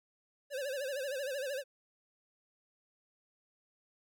square tone with vibrato, 545 Hz, C#5, 29 cents flat, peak -36 dBFS, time 0.5-1.64 s, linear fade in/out 50 ms, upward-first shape sine, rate 13 Hz, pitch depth 120 cents each way, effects none

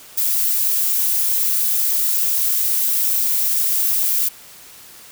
violet noise with amplitude modulation, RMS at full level -17 dBFS, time 0.17-4.29 s, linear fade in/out 10 ms, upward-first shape sine, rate 237 Hz, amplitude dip 25%, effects white hiss -42 dBFS RMS until 5.11 s

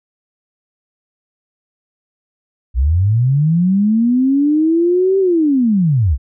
sine linear two-way sweep, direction up then down, 56.6 to 391.4 to 56.6 Hz, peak -10 dBFS, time 2.74-6.18 s, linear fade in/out 50 ms, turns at 5.19 s, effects none

